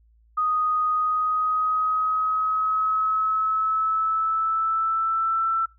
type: tone with pitch glide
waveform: sine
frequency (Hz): 1244.5 to 1333.8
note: D#6 to E6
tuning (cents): 0 to +20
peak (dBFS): -20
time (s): 0.37-5.66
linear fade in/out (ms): 10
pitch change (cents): +120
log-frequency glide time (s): 0.91-5.46
effects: noise-tail reverb RT60 0.2 s tail -19 dB re dry + added 56 Hz sine -55 dBFS peak until 5.78 s